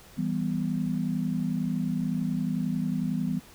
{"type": "chord", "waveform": "sine", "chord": "E minor", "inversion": "none", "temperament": "equal", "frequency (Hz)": [164.81, 196, 246.9], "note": ["E3", "G3", "B3"], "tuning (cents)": [0, 0, 0], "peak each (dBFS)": -30, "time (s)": [0.17, 3.4], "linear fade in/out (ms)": 20, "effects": ["pink hiss -52 dBFS RMS until 3.54 s"]}